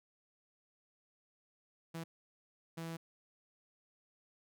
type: tone bursts at uneven times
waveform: sawtooth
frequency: 164.81 Hz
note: E3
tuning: in tune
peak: -37 dBFS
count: 2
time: 1.94-2.04 / 2.77-2.97 s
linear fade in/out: 10 ms
effects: none